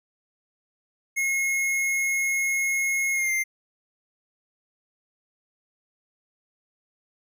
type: tone with pitch glide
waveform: square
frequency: 2164 to 2100 Hz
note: C#7 to C7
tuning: -42 to +6 cents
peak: -23 dBFS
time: 1.16-3.44 s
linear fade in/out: 20 ms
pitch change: -52 cents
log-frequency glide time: 3.13-3.31 s
effects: none